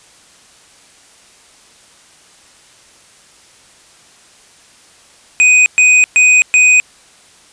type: tone bursts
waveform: square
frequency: 2496 Hz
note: D#7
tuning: 5 cents sharp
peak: -6 dBFS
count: 4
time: 5.4-6.8 s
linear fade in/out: 0 ms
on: 260 ms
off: 120 ms
effects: white hiss -45 dBFS RMS until 7.52 s + resampled to 22050 Hz